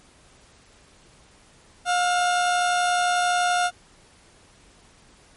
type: tone pair together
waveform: 30% pulse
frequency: 713 / 1354.5 Hz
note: F5 / E6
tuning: +36 / +47 cents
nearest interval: major seventh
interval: 1111 cents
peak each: -17 / -29 dBFS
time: 1.85-3.71 s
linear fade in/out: 50 ms
effects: pink hiss -54 dBFS RMS until 5.36 s + MP3 48 kbps